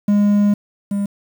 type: tone pair in turn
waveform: triangle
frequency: 205.2 / 201.3 Hz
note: G#3 / G3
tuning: -21 / +46 cents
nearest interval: unison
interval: 33 cents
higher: first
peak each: -9 / -15 dBFS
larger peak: first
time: 0.08-0.54 / 0.91-1.06 s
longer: first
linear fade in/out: 5 ms
effects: 7-bit